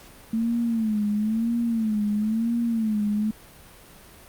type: tone with vibrato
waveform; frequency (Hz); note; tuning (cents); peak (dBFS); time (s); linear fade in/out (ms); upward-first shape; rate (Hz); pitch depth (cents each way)
sine; 221.1; A3; +9; -21; 0.33-3.31; 5; sine; 1; 110
effects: pink hiss -48 dBFS RMS until 4.28 s + Opus 48 kbps